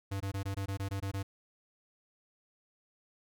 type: tone bursts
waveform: square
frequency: 98 Hz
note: G2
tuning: in tune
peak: -34 dBFS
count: 10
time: 0.11-1.23 s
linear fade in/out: 10 ms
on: 94 ms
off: 20 ms
effects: none